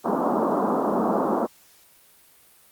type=band-pass noise; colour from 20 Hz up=pink; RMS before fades=-23 dBFS; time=0.04-1.47 s; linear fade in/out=20 ms; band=190 to 1200 Hz; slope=48 dB/octave; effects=white hiss -55 dBFS RMS until 2.71 s + Opus 48 kbps